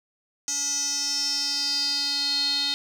square tone with band-pass filter sweep, 283.9 Hz, C#4, 41 cents sharp, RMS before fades -26 dBFS, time 0.48-2.74 s, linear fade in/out 0 ms, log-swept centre 6300 to 4000 Hz, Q 9.6, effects 9-bit

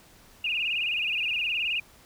sine tone with vibrato, 2637 Hz, E7, in tune, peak -25 dBFS, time 0.44-1.8 s, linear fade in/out 5 ms, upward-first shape sine, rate 19 Hz, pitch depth 150 cents each way, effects pink hiss -55 dBFS RMS until 2.05 s

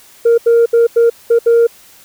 sine tone bursts at uneven times, 466.2 Hz, A#4, in tune, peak -4 dBFS, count 6, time 0.25-0.38 / 0.46-0.66 / 0.73-0.87 / 0.96-1.1 / 1.3-1.39 / 1.46-1.67 s, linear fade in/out 10 ms, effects tanh soft clip ceiling -4 dBFS + white hiss -43 dBFS RMS until 2.04 s

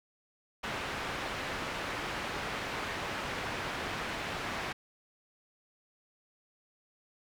white low-pass noise, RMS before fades -37 dBFS, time 0.63-4.73 s, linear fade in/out 10 ms, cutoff 2100 Hz, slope 12 dB/octave, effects none

